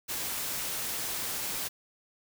white noise, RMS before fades -34 dBFS, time 0.08-1.69 s, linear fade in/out 20 ms, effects none

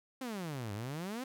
sawtooth exponential two-way sweep, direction down then up, 270 to 98 to 270 Hz, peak -34 dBFS, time 0.21-1.24 s, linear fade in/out 5 ms, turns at 0.73 s, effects none

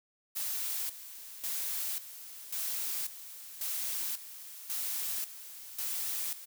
blue noise with tremolo, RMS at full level -35 dBFS, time 0.35-6.46 s, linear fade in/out 20 ms, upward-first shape square, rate 0.92 Hz, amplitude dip 75%, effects none

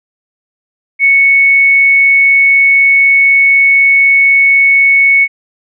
sine tone, 2214 Hz, C#7, 3 cents flat, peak -4 dBFS, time 0.99-5.28 s, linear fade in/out 50 ms, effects none

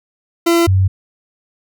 40% pulse / sine tone pair in turn, 338.6 / 94.81 Hz, E4 / F#2, +46 / +43 cents, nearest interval octave + minor seventh, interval 2203 cents, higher first, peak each -9 dBFS, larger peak neither, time 0.46-0.67 / 0.67-0.88 s, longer neither, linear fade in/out 10 ms, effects none

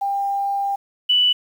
sine tone pair in turn, 797 / 2969 Hz, G5 / F#7, +28 / +5 cents, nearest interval octave + major seventh, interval 2277 cents, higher second, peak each -19 / -13 dBFS, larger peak second, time 0.01-0.76 / 1.09-1.33 s, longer first, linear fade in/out 10 ms, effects 8-bit

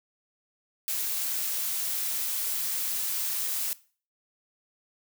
blue noise, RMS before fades -30 dBFS, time 0.88-3.73 s, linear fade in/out 0 ms, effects noise-tail reverb RT60 0.4 s tail -19 dB re dry

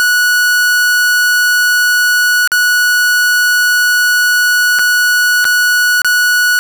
45% pulse tone with dropouts, 1469 Hz, F#6, 13 cents flat, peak -8 dBFS, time 0-6.59 s, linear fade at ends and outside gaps 0 ms, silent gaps 2.475-2.518 / 4.788-4.793 / 5.444-5.452 / 6.018-6.046 s, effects none

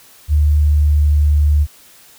sine tone with pitch glide, 74.6 to 74.04 Hz, D2 to D2, +28 to +15 cents, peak -9 dBFS, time 0.28-1.67 s, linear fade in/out 50 ms, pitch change -13 cents, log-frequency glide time 0.59-1.04 s, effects white hiss -45 dBFS RMS until 2.18 s

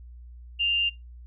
sine tone with amplitude modulation, 2794 Hz, F7, in tune, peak -20 dBFS, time 0.59-0.9 s, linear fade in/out 20 ms, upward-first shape sine, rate 197 Hz, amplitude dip 30%, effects noise-tail reverb RT60 0.2 s tail -21 dB re dry + added 60 Hz sine -42 dBFS peak until 1.26 s

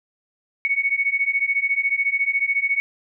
sine beating tone pair, 2214 / 2228 Hz, C#7 / C#7, -3 / +8 cents, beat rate 14 Hz, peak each -22 / -21 dBFS, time 0.65-2.8 s, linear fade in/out 0 ms, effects none

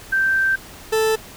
sine / 40% pulse tone pair in turn, 1564 / 439.8 Hz, G6 / A4, -4 / -1 cents, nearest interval octave + minor seventh, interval 2197 cents, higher first, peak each -15 dBFS, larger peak neither, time 0.12-0.56 / 0.92-1.16 s, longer first, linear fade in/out 10 ms, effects pink hiss -40 dBFS RMS until 1.36 s

